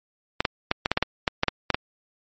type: clicks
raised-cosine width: 0.3 ms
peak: -4 dBFS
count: 12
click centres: 0.405 / 0.452 / 0.714 / 0.859 / 0.916 / 0.974 / 1.026 / 1.278 / 1.434 / 1.483 / 1.703 / 1.745 s
effects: MP3 32 kbps